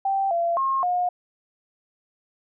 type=tone with pitch steps; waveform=sine; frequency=781 / 682 / 1074 / 717 Hz; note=G5 / F5 / C6 / F5; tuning=-7 / -41 / +45 / +45 cents; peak=-20 dBFS; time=0.05-1.09 s; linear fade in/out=5 ms; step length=260 ms; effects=none